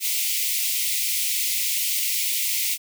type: high-pass noise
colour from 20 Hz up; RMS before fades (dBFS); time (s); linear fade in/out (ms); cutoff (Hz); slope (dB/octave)
white; -24; 0-2.78; 50; 2000; 96
effects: none